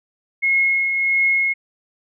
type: tone with tremolo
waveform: sine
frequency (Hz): 2165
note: C#7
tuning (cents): -41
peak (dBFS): -13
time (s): 0.42-1.54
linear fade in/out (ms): 20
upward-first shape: triangle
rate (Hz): 1.5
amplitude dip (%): 45
effects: none